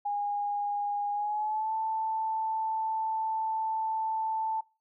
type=tone with pitch glide; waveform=sine; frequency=819 to 882.9 Hz; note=G#5 to A5; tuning=-24 to +6 cents; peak=-28 dBFS; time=0.05-4.61 s; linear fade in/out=10 ms; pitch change=+130 cents; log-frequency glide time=1.12-1.74 s; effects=noise-tail reverb RT60 0.3 s tail -21 dB re dry